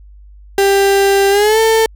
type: tone with pitch glide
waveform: 35% pulse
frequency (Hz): 395 to 445.9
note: G4 to A4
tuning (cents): +13 to +23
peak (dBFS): -7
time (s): 0.58-1.86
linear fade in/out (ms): 2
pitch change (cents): +210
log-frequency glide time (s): 1.3-1.59
effects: added 50 Hz sine -36 dBFS peak until 1.95 s